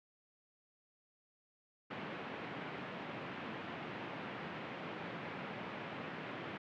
pink band-pass noise, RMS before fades -45 dBFS, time 1.9-6.58 s, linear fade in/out 10 ms, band 140 to 2800 Hz, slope 24 dB/octave, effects none

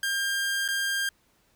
sawtooth tone with dropouts, 1601 Hz, G6, 36 cents sharp, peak -22 dBFS, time 0.03-1.09 s, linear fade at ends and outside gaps 2 ms, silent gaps 0.679-0.686 s, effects pink hiss -66 dBFS RMS until 1.55 s

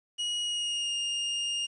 40% pulse tone with pitch glide, 2900 to 2829 Hz, F#7 to F7, -35 to +22 cents, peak -28 dBFS, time 0.18-1.67 s, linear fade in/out 20 ms, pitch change -43 cents, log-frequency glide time 0.42-0.96 s, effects resampled to 22050 Hz + 10-bit

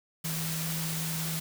sine tone in noise, 161.6 Hz, E3, 34 cents flat, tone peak -33 dBFS, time 0.24-1.4 s, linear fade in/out 10 ms, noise white, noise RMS -35 dBFS, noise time 0.24-1.4 s, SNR -1 dB, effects none

